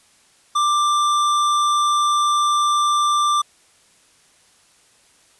sine tone with hard clipping, 1182 Hz, D6, 11 cents sharp, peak -17 dBFS, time 0.55-3.42 s, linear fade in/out 10 ms, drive 14 dB, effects white hiss -55 dBFS RMS until 5.39 s + resampled to 24000 Hz

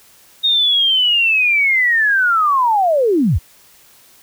sine linear sweep, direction down, 3729 to 51.91 Hz, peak -11 dBFS, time 0.43-3.39 s, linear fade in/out 20 ms, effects white hiss -48 dBFS RMS until 4.22 s

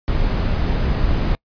brown noise, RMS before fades -18 dBFS, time 0.08-1.35 s, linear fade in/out 0 ms, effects noise-tail reverb RT60 0.1 s tail -26 dB re dry + resampled to 11025 Hz

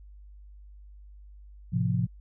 sine chord, F major, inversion first, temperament just, 109.13 / 130.96 / 174.61 Hz, A2 / C3 / F3, -14 / +2 / 0 cents, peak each -28 dBFS, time 1.72-2.07 s, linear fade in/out 20 ms, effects added 50 Hz sine -46 dBFS peak until 2.2 s

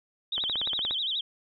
sine tone with vibrato, 3448 Hz, A7, 36 cents flat, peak -27 dBFS, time 0.32-1.21 s, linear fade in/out 5 ms, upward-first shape sine, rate 12 Hz, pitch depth 210 cents each way
click train, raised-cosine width 0.5 ms, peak -22 dBFS, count 10, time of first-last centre 0.38-0.909 s, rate 17 Hz
effects none

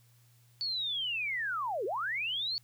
sine linear two-way sweep, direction down then up, 4500 to 352.7 to 4500 Hz, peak -31 dBFS, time 0.61-2.58 s, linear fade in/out 0 ms, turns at 1.85 s, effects added 119 Hz sine -61 dBFS peak until 2.63 s + white hiss -68 dBFS RMS until 2.63 s

